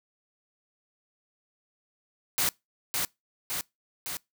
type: noise with echo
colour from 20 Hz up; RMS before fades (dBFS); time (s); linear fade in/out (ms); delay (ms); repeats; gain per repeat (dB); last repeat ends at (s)
white; -26; 2.38-2.49; 0; 560; 3; -3; 4.17
effects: noise-tail reverb RT60 0.2 s tail -24 dB re dry